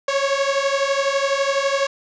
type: beating tone pair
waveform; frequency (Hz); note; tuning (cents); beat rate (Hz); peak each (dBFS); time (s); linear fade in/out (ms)
sawtooth; 546 / 558; C#5 / C#5; -26 / +11; 12; -17; 0.08-1.87; 5
effects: resampled to 16000 Hz + 7-bit